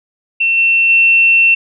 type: tone with level steps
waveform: sine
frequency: 2700 Hz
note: E7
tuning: 41 cents sharp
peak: -10 / -8 / -6 dBFS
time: 0.4-1.55 s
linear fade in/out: 10 ms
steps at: 0.57 / 0.89 s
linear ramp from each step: 10 ms
effects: none